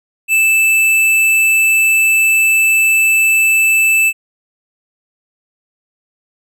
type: tone with hard clipping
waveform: sine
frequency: 2637 Hz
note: E7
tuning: in tune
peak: -10 dBFS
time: 0.28-4.13 s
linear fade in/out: 50 ms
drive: 13 dB
effects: none